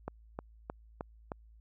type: click train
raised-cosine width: 1 ms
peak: -23 dBFS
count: 5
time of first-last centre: 0.08-1.318 s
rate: 3.23 Hz
effects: added 55 Hz sine -55 dBFS peak until 1.6 s